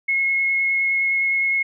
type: tone with vibrato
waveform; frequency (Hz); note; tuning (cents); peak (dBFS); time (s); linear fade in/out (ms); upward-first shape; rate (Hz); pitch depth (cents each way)
sine; 2170; C#7; -37; -17; 0.08-1.63; 10; sine; 9.7; 8
effects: none